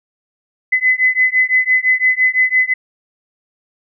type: beating tone pair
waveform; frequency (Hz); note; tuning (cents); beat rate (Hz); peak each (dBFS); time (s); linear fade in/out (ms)
sine; 2019 / 2024.9; B6 / B6; +38 / +43; 5.9; -14; 0.72-2.74; 10
effects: none